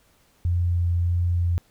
sine tone with vibrato, 87 Hz, F2, 6 cents flat, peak -19 dBFS, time 0.45-1.58 s, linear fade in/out 0 ms, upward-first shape sine, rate 1.6 Hz, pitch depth 9 cents each way, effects pink hiss -61 dBFS RMS until 1.7 s

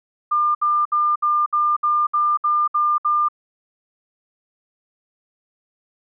sine tone bursts, 1200 Hz, D6, 37 cents sharp, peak -15 dBFS, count 10, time 0.31-3.286 s, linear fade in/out 10 ms, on 240 ms, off 64 ms, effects none

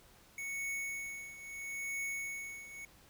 square tone with tremolo, 2217 Hz, C#7, in tune, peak -36 dBFS, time 0.38-2.85 s, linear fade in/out 2 ms, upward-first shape triangle, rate 0.76 Hz, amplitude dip 80%, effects pink hiss -62 dBFS RMS until 3.09 s

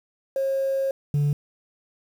sine tone pair in turn, 540 / 145.15 Hz, C#5 / D3, -45 / -20 cents, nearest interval octave + major seventh, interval 2275 cents, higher first, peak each -20 / -16 dBFS, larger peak second, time 0.36-0.91 / 1.14-1.33 s, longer first, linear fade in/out 2 ms, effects tanh soft clip ceiling -18 dBFS + 8-bit

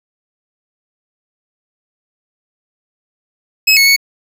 25% pulse tone with pitch steps, 2569 / 2199 / 2217 Hz, E7 / C#7 / C#7, -45 / -14 / 0 cents, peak -3 dBFS, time 3.67-3.964 s, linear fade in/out 10 ms, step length 98 ms, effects none

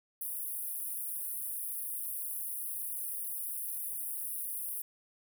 pink high-pass noise, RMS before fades -38 dBFS, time 0.21-4.82 s, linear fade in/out 2 ms, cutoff 9500 Hz, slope 96 dB/octave, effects none

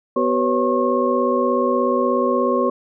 sine tone cluster, 249.2 / 380.7 / 493.3 / 550 / 1083 Hz, B3 / F#4 / B4 / C#5 / C#6, +16 / +49 / -2 / -14 / -41 cents, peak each -22 dBFS, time 0.16-2.7 s, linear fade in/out 5 ms, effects none

